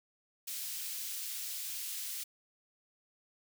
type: high-pass noise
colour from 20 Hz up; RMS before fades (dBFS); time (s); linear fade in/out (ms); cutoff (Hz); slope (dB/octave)
white; -40; 0.47-2.24; 10; 2900; 12
effects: none